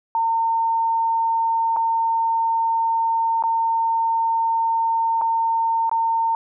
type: tone with dropouts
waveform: sine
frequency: 910 Hz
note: A#5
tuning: 42 cents flat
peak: -17 dBFS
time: 0.15-6.35 s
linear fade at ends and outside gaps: 1 ms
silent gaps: 1.763-1.768 / 3.425-3.437 / 5.213-5.218 / 5.895-5.914 s
effects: none